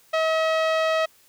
sawtooth tone with low-pass filter, 640 Hz, D#5, 49 cents sharp, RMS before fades -22 dBFS, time 0.13-1.06 s, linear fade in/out 10 ms, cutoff 3500 Hz, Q 0.84, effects white hiss -57 dBFS RMS until 1.28 s

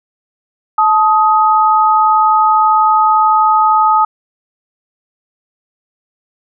sine tone pair together, 869.1 / 1256 Hz, A5 / D#6, -22 / +16 cents, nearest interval tritone, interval 638 cents, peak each -10 dBFS, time 0.78-4.05 s, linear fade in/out 5 ms, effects none

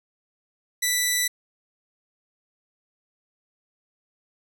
10% pulse tone, 1975.5 Hz, B6, in tune, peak -12 dBFS, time 0.82-1.28 s, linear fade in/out 10 ms, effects none

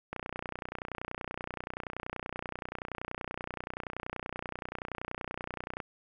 click train, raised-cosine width 0.5 ms, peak -21 dBFS, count 174, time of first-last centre 0.13-5.802 s, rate 30.5 Hz, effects none

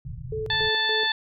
white low-pass noise, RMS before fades -36 dBFS, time 0.05-0.69 s, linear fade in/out 2 ms, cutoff 160 Hz, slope 96 dB/octave
sine tone with tremolo, 435.5 Hz, A4, 18 cents flat, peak -27 dBFS, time 0.32-1.07 s, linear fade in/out 5 ms, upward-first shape square, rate 3.5 Hz, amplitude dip 75%
harmonic tone, 880 Hz, A5, in tune, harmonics 1 / 2 / 3 / 4 / 5, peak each -31 / -25 / -37 / -25 / -31 dBFS, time 0.5-1.12 s, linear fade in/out 2 ms
effects none

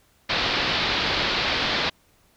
white low-pass noise, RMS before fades -24 dBFS, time 0.29-1.9 s, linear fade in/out 10 ms, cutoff 4600 Hz, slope 48 dB/octave, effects pink hiss -61 dBFS RMS until 2.36 s

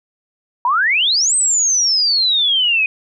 sine exponential two-way sweep, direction up then down, 932.3 to 8372 to 2479 Hz, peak -12 dBFS, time 0.65-2.86 s, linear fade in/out 2 ms, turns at 1.35 s, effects none

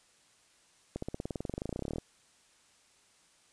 accelerating click train, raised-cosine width 2 ms, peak -22 dBFS, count 26, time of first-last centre 0.96-1.983 s, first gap 64 ms, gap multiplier 0.96, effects white hiss -65 dBFS RMS until 3.52 s + resampled to 22050 Hz

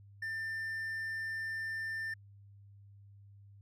triangle tone, 1790 Hz, A6, 29 cents sharp, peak -34 dBFS, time 0.22-2.14 s, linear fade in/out 5 ms, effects added 100 Hz sine -54 dBFS peak until 3.61 s

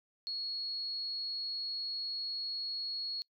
sine tone, 4332 Hz, C#8, 41 cents flat, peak -35 dBFS, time 0.27-3.22 s, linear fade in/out 0 ms, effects noise-tail reverb RT60 0.1 s tail -26 dB re dry

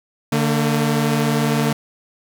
sawtooth tone pair together, 146.83 / 226.7 Hz, D3 / A#3, 0 / -48 cents, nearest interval minor sixth, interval 752 cents, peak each -15 dBFS, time 0.32-1.73 s, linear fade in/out 5 ms, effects none

